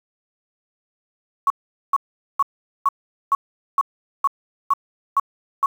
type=tone bursts; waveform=sine; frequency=1108.7 Hz; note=C#6; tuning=in tune; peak=-13 dBFS; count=10; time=1.47-5.66 s; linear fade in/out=2 ms; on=32 ms; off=430 ms; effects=7-bit